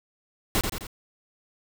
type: noise with echo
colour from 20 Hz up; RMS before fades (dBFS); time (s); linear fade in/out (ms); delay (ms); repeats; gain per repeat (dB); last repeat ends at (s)
pink; -23; 0.55-0.61; 0; 86; 3; -5; 0.868
effects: none